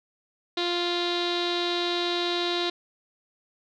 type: tone with low-pass filter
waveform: sawtooth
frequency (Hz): 349.2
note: F4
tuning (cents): 0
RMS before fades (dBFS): -27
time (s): 0.57-2.7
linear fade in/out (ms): 5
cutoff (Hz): 3900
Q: 7.4
effects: none